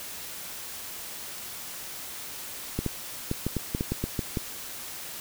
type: clicks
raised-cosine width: 3 ms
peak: -14 dBFS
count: 11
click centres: 2.79 / 2.863 / 3.314 / 3.466 / 3.567 / 3.749 / 3.809 / 3.92 / 4.04 / 4.192 / 4.372 s
effects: white hiss -39 dBFS RMS until 5.2 s

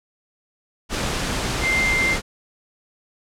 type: tone in noise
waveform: sine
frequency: 2093 Hz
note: C7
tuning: in tune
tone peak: -18 dBFS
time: 1.61-2.17 s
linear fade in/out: 50 ms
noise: pink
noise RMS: -24 dBFS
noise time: 0.89-2.22 s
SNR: +3 dB
effects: low-pass 8000 Hz 12 dB/octave

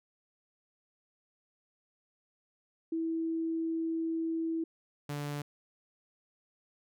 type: tone pair in turn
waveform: sine / sawtooth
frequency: 326.7 / 145.53 Hz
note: E4 / D3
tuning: -15 / -15 cents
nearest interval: octave + major second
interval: 1400 cents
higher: first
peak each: -30 / -31 dBFS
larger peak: first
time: 2.92-4.64 / 5.09-5.42 s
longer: first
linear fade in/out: 5 ms
effects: none

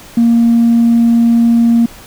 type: tone with tanh clipping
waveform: triangle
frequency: 233.1 Hz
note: A#3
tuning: in tune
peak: -6 dBFS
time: 0.17-1.86 s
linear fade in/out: 5 ms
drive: 5 dB
effects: pink hiss -36 dBFS RMS until 2.06 s

